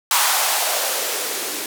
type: noise with band-pass filter sweep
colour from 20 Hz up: violet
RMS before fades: -21 dBFS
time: 0.11-1.66 s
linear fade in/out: 2 ms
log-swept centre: 1000 to 310 Hz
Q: 2.9
effects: none